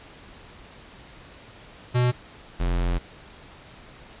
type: tone pair in turn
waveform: square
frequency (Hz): 123.47 / 43.65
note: B2 / F1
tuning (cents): 0 / 0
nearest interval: octave + tritone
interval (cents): 1800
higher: first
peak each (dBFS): -19 / -22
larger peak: first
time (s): 1.94-2.12 / 2.59-2.99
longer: second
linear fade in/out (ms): 20
effects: pink hiss -47 dBFS RMS until 4.2 s + resampled to 8000 Hz